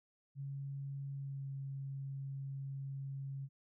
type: tone with pitch glide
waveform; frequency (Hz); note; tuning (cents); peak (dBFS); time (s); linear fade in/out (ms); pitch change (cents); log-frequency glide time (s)
sine; 138.59 to 136.84; C#3 to C#3; 0 to -22; -40; 0.35-3.49; 50; -22; 1.15-1.48
effects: none